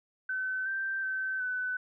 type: tone with pitch steps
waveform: sine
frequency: 1523 / 1566 / 1538 / 1503 Hz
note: F#6 / G6 / G6 / F#6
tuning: +50 / -2 / -33 / +27 cents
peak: -30 dBFS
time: 0.29-1.77 s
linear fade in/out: 5 ms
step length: 370 ms
effects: none